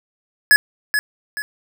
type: tone with echo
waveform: square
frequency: 1700 Hz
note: G#6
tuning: 40 cents sharp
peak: -8 dBFS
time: 0.51-0.56 s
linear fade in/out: 0 ms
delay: 430 ms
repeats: 2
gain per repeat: -8 dB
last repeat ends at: 1.42 s
effects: none